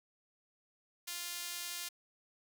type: tone with high-pass filter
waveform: sawtooth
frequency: 349.2 Hz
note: F4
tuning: in tune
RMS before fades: -42 dBFS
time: 1.07-1.89 s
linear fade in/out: 10 ms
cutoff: 3300 Hz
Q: 0.57
effects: none